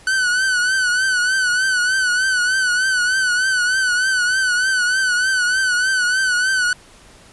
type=tone with vibrato; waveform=45% pulse; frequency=1502 Hz; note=F#6; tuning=26 cents sharp; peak=-15 dBFS; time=0.07-6.73 s; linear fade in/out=2 ms; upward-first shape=triangle; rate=3.3 Hz; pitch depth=75 cents each way; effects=pink hiss -46 dBFS RMS until 7.32 s + resampled to 24000 Hz